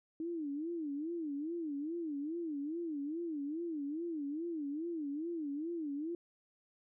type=tone with vibrato; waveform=sine; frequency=311.1 Hz; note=D#4; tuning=in tune; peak=-36 dBFS; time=0.2-6.15 s; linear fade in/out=2 ms; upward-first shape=sine; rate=2.4 Hz; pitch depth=180 cents each way; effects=none